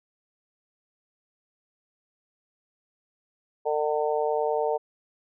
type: harmonic tone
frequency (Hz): 150.8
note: D3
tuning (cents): +46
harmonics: 3 / 4 / 5 / 6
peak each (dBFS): -26 / -28 / -30 / -32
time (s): 3.65-4.78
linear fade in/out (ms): 20
effects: none